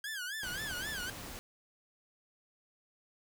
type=tone with vibrato; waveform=sawtooth; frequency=1595 Hz; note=G6; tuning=30 cents sharp; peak=-34 dBFS; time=0.04-1.1 s; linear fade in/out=2 ms; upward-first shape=sine; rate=3.8 Hz; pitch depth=180 cents each way
type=noise; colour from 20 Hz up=pink; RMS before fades=-45 dBFS; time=0.43-1.39 s; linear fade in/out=0 ms
effects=none